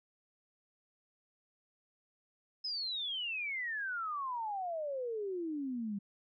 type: exponential sweep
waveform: sine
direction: down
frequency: 5170 to 194.9 Hz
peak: -35 dBFS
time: 2.64-5.99 s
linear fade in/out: 10 ms
effects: none